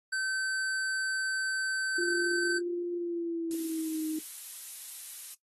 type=tone; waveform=square; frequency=1540 Hz; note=G6; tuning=31 cents flat; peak=-30 dBFS; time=0.12-2.59 s; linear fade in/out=10 ms
type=tone with pitch glide; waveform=sine; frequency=348.9 to 312.6 Hz; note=F4 to D#4; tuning=-2 to +8 cents; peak=-30 dBFS; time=1.98-4.19 s; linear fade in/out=5 ms; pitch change=-190 cents; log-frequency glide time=2.94-4.03 s
type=noise; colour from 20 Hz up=violet; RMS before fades=-37 dBFS; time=3.51-5.34 s; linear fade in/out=0 ms
effects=noise-tail reverb RT60 0.1 s tail -17 dB re dry + AAC 32 kbps